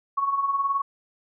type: tone with tremolo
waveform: sine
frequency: 1108.7 Hz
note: C#6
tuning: in tune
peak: -19 dBFS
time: 0.17-0.82 s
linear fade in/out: 10 ms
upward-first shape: sine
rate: 19 Hz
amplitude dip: 60%
effects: none